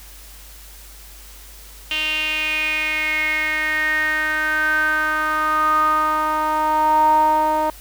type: tone with band-pass filter sweep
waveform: sawtooth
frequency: 309 Hz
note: D#4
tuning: 12 cents flat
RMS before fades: -19 dBFS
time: 1.91-7.7 s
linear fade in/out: 2 ms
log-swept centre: 2900 to 810 Hz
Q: 8.4
effects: added 50 Hz sine -41 dBFS peak until 7.8 s + white hiss -43 dBFS RMS until 7.8 s